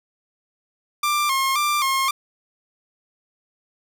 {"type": "tone with vibrato", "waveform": "sawtooth", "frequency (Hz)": 1127, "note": "C#6", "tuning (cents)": 28, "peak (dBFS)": -15, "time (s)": [1.03, 2.11], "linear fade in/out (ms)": 5, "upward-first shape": "square", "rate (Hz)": 1.9, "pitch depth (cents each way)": 85, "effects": []}